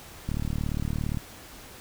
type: click train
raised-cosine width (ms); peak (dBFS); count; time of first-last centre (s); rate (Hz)
5; -17; 34; 0.29-1.172; 37.4
effects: pink hiss -46 dBFS RMS until 1.8 s